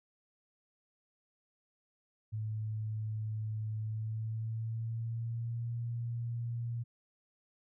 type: tone with pitch glide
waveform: sine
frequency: 108.6 to 117.75 Hz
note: A2 to A#2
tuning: -22 to +18 cents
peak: -34 dBFS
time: 2.32-6.84 s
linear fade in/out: 20 ms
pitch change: +140 cents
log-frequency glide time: 3.78-5.73 s
effects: none